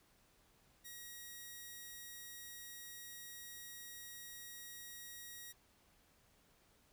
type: tone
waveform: 5% pulse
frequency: 1900 Hz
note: A#6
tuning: 33 cents sharp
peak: -39 dBFS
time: 0.84-5.53 s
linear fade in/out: 20 ms
effects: pink hiss -71 dBFS RMS until 6.92 s